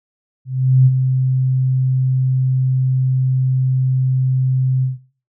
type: tone with ADSR envelope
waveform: sine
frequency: 130 Hz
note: C3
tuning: 11 cents flat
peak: -6 dBFS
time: 0.45-4.98 s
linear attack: 410 ms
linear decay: 41 ms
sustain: -7 dB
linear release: 150 ms
effects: noise-tail reverb RT60 0.4 s tail -17 dB re dry